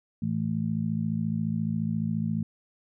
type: harmonic tone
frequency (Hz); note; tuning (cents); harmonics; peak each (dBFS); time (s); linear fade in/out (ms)
54.4; A1; -19; 2 / 3 / 4; -33 / -29 / -29; 0.22-2.43; 5
effects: none